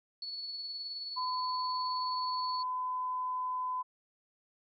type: tone with tremolo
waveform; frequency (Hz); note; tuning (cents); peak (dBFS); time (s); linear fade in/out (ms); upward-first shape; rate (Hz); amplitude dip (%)
sine; 4416; C#8; -7; -36; 0.22-2.63; 2; triangle; 19; 40
type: tone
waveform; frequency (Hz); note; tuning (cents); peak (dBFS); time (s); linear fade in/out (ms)
sine; 1011; B5; +40; -32; 1.16-3.83; 20
effects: none